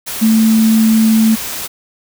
sine tone in noise, 221.8 Hz, A3, 14 cents sharp, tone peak -7 dBFS, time 0.21-1.36 s, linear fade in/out 20 ms, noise white, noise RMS -23 dBFS, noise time 0.06-1.68 s, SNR +13 dB, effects none

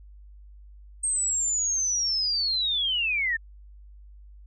sine linear sweep, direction down, 8470 to 1760 Hz, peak -23 dBFS, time 1.03-3.37 s, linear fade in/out 10 ms, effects added 50 Hz sine -45 dBFS peak until 4.46 s

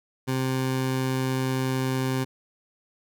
20% pulse tone, 130.81 Hz, C3, in tune, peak -19 dBFS, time 0.27-2.25 s, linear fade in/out 20 ms, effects none

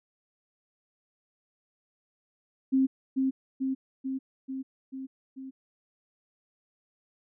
sine tone with echo, 265.3 Hz, C4, 24 cents sharp, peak -20 dBFS, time 2.72-2.87 s, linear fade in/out 20 ms, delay 440 ms, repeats 6, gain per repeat -3 dB, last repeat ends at 5.51 s, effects none

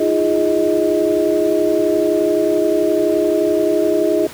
sine tone cluster, 314.7 / 346.3 / 413.8 / 629 Hz, D#4 / F4 / G#4 / D#5, +20 / -15 / -6 / +19 cents, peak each -20 / -18 / -18 / -18 dBFS, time 0-4.27 s, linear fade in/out 5 ms, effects pink hiss -35 dBFS RMS until 4.33 s + high-pass 80 Hz 12 dB/octave

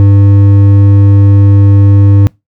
triangle tone with hard clipping, 99.9 Hz, G2, 33 cents sharp, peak -3 dBFS, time 0-2.27 s, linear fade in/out 0 ms, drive 11 dB, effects noise-tail reverb RT60 0.2 s tail -24 dB re dry

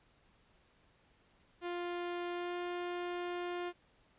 sawtooth tone with pitch glide, 350.3 to 352.7 Hz, F4 to F4, +5 to +17 cents, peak -33 dBFS, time 1.61-3.73 s, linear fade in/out 50 ms, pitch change +12 cents, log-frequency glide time 2.32-2.55 s, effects pink hiss -69 dBFS RMS until 4.18 s + resampled to 8000 Hz

